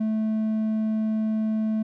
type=tone with hard clipping; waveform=sine; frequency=218.1 Hz; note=A3; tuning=15 cents flat; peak=-23 dBFS; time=0-1.83 s; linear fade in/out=10 ms; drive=3 dB; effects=none